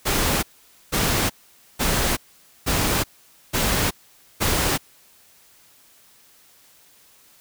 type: noise bursts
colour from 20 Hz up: pink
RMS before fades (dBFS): -21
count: 6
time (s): 0.05-4.78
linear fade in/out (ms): 20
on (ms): 380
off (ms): 490
effects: white hiss -54 dBFS RMS until 7.4 s